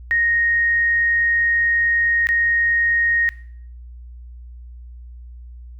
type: tone with dropouts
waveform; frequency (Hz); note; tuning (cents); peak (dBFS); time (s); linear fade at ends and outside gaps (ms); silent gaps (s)
sine; 1864.7; A#6; 0; -15; 0.11-3.29; 0; 2.27-2.289
effects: noise-tail reverb RT60 0.6 s tail -18 dB re dry + added 60 Hz sine -35 dBFS peak until 5.79 s